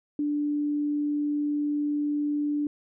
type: tone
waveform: sine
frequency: 293.7 Hz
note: D4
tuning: in tune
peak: -24 dBFS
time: 0.19-2.67 s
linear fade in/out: 2 ms
effects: none